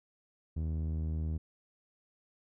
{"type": "tone with low-pass filter", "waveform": "sawtooth", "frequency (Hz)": 79.1, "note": "D#2", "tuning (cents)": 29, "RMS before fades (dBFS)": -34, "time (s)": [0.56, 1.38], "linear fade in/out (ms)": 10, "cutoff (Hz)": 220, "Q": 0.59, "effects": []}